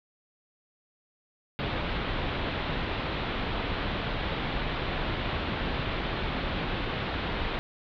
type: low-pass noise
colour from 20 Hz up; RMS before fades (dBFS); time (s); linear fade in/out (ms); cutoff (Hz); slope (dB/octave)
pink; -31; 1.59-7.59; 0; 3900; 48
effects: none